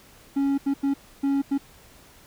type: tone bursts at uneven times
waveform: triangle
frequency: 277.2 Hz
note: C#4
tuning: in tune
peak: -18 dBFS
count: 5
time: 0.36-0.58 / 0.66-0.74 / 0.83-0.94 / 1.23-1.42 / 1.51-1.58 s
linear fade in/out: 10 ms
effects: pink hiss -52 dBFS RMS until 2.26 s